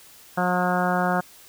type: harmonic tone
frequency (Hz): 180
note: F#3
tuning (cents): -47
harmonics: 1 / 2 / 3 / 4 / 5 / 6 / 7 / 8 / 9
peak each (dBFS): -25 / -32 / -29 / -25 / -30 / -32 / -31 / -29 / -34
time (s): 0.37-1.21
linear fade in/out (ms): 10
effects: white hiss -49 dBFS RMS until 1.48 s